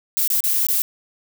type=noise with dropouts; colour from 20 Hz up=violet; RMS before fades=-19 dBFS; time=0.17-0.82 s; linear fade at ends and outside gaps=0 ms; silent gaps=0.276-0.302 / 0.405-0.439 / 0.536-0.54 / 0.667-0.686 s; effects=none